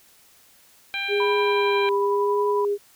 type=harmonic tone; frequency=793 Hz; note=G5; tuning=20 cents sharp; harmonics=1 / 2 / 3 / 4 / 5; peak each=-37 / -33 / -27 / -34 / -35 dBFS; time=0.94-1.89 s; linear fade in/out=0 ms
type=tone with vibrato; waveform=sine; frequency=406.8 Hz; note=G#4; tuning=36 cents flat; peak=-20 dBFS; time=1.08-2.78 s; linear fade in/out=50 ms; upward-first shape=triangle; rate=0.9 Hz; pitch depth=26 cents each way
type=tone with tremolo; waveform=sine; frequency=987 Hz; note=B5; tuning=1 cent flat; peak=-23 dBFS; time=1.2-2.65 s; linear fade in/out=2 ms; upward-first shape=sine; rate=11 Hz; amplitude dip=25%
effects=white hiss -55 dBFS RMS until 2.95 s

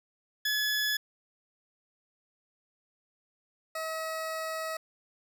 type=tone pair in turn; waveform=20% pulse; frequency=1705 / 640.4 Hz; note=G#6 / D#5; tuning=+45 / +50 cents; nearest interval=octave + perfect fourth; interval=1695 cents; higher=first; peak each=-22 / -28 dBFS; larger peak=first; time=0.45-0.97 / 3.75-4.77 s; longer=second; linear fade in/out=5 ms; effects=none

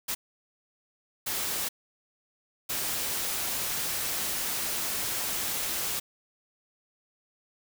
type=noise bursts at uneven times; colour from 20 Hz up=white; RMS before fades=-31 dBFS; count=3; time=0.08-0.15 / 1.26-1.69 / 2.69-6 s; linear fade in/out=10 ms; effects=none

